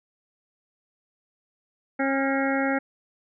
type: harmonic tone with a mistuned harmonic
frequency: 271.2 Hz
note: C#4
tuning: 38 cents flat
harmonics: 1 / 2 / 3 / 5 / 6 / 7 / 8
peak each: -25 / -28 / -30 / -32 / -33 / -33 / -34 dBFS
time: 1.99-2.79 s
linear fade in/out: 10 ms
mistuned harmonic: 5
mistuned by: +39 cents
effects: none